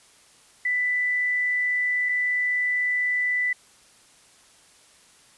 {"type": "tone pair in turn", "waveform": "sine", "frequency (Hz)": [1986, 1986], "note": ["B6", "B6"], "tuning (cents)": [9, 9], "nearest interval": "unison", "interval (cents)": 0, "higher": "neither", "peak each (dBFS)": [-21, -21], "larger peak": "neither", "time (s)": [[0.65, 2.09], [2.09, 3.53]], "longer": "neither", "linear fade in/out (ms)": 5, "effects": ["white hiss -55 dBFS RMS until 5.37 s", "resampled to 24000 Hz"]}